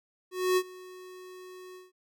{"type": "tone with ADSR envelope", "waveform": "square", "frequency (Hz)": 368, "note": "F#4", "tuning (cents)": -9, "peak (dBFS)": -22, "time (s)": [0.31, 1.92], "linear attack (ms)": 260, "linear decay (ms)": 57, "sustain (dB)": -23, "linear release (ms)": 170, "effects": []}